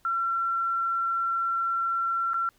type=tone with dropouts; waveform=sine; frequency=1358 Hz; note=F6; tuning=49 cents flat; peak=-24 dBFS; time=0.05-2.49 s; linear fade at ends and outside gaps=1 ms; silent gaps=2.334-2.342 s; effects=pink hiss -64 dBFS RMS until 2.58 s